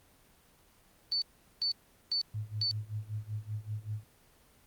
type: tone bursts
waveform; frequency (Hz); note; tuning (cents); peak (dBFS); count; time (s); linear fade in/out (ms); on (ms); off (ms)
sine; 4508; C#8; +28; -28; 4; 1.12-2.712; 0; 98; 400
type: tone with tremolo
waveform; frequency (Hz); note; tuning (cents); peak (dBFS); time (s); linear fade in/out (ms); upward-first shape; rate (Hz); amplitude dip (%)
sine; 106.7; G#2; +47; -32; 2.34-4.04; 5; sine; 5.2; 90
effects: pink hiss -63 dBFS RMS until 4.66 s + Opus 24 kbps